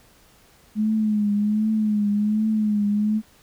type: tone with vibrato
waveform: sine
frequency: 211.6 Hz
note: G#3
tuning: 33 cents sharp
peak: -18 dBFS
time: 0.75-3.22 s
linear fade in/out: 50 ms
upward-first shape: triangle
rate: 1.3 Hz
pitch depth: 64 cents each way
effects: pink hiss -55 dBFS RMS until 3.42 s